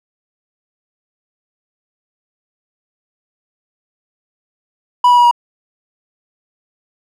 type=tone with pitch steps; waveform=triangle; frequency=982 / 973.5 / 965.1 / 956.8 Hz; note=B5 / B5 / B5 / A#5; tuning=-10 / -25 / -40 / +45 cents; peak=-4 dBFS; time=5.04-5.312 s; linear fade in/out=5 ms; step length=68 ms; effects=none